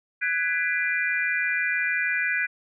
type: chord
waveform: sine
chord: G# half-diminished seventh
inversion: third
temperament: just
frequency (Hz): 1495.1 / 1661.2 / 1993.5 / 2392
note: F#6 / G#6 / B6 / D7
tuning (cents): +18 / 0 / +16 / +31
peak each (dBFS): -28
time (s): 0.21-2.47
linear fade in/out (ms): 20
effects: none